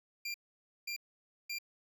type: tone bursts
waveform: 25% pulse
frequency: 2382 Hz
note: D7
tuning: 24 cents sharp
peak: -33 dBFS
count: 3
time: 0.25-1.586 s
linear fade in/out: 5 ms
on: 92 ms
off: 530 ms
effects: none